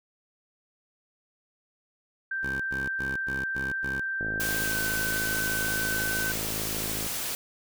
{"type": "tone with pitch glide", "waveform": "sine", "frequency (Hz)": [1567, 1526.8], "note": ["G6", "G6"], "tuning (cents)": [-1, -46], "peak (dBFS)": -28, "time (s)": [2.31, 6.32], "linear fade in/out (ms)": 5, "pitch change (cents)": -45, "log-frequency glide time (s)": [4.63, 4.77]}
{"type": "tone bursts", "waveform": "10% pulse", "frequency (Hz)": 67, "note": "C2", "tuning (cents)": 42, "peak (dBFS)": -27, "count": 6, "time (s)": [2.43, 4], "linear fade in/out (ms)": 5, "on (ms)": 170, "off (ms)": 110}
{"type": "click train", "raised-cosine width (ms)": 2, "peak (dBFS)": -23, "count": 154, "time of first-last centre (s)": [4.21, 7.064], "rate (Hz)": 53.6}
{"type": "noise", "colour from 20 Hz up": "white", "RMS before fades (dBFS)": -32, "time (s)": [4.4, 7.35], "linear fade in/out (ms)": 0}
{"effects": []}